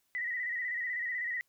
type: tone with vibrato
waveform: sine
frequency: 1939 Hz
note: B6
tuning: 32 cents flat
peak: -32 dBFS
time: 0.15-1.41 s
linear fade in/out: 0 ms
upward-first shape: square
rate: 16 Hz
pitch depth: 51 cents each way
effects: white hiss -75 dBFS RMS until 1.48 s